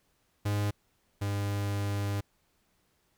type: tone pair in turn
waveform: 45% pulse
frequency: 102.9 / 101.13 Hz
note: G#2 / G#2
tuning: -16 / -46 cents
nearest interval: unison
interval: 30 cents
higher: first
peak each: -27 / -29 dBFS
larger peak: first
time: 0.45-0.71 / 1.21-2.21 s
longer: second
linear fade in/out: 10 ms
effects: pink hiss -72 dBFS RMS until 3.17 s